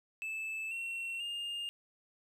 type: tone with pitch steps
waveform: triangle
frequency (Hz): 2625 / 2721 / 2820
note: E7 / F7 / F7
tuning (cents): -8 / -46 / +16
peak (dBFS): -35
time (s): 0.22-1.69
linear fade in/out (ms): 0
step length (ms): 490
effects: none